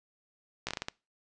slowing click train, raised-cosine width 0.2 ms, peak -16 dBFS, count 7, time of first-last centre 0.67-0.884 s, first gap 16 ms, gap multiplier 1.32, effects noise-tail reverb RT60 0.3 s tail -25 dB re dry + resampled to 22050 Hz

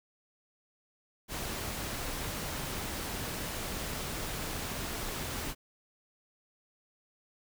pink noise, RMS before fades -37 dBFS, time 1.28-5.55 s, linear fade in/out 50 ms, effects none

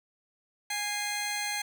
15% pulse tone pair together, 824.9 / 2093 Hz, G#5 / C7, -12 / 0 cents, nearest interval octave + major third, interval 1612 cents, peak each -27 / -27 dBFS, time 0.7-1.62 s, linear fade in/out 5 ms, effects none

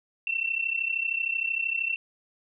sine tone pair together, 2679 / 2712 Hz, E7 / E7, +27 / +49 cents, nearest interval unison, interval 22 cents, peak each -29 / -28 dBFS, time 0.27-1.96 s, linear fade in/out 2 ms, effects none

